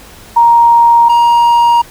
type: tone pair in turn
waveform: sine / triangle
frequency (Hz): 937 / 943.5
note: A#5 / A#5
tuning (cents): +9 / +21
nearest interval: unison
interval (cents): 12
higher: second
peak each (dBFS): -3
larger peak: neither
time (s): 0.36-1.09 / 1.09-1.82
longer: neither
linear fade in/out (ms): 10
effects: pink hiss -36 dBFS RMS until 1.9 s